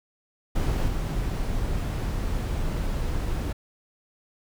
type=noise with level steps; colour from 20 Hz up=brown; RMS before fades=-24 / -27 dBFS; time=0.55-3.53 s; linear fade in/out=10 ms; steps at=0.88 s; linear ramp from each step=2 ms; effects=none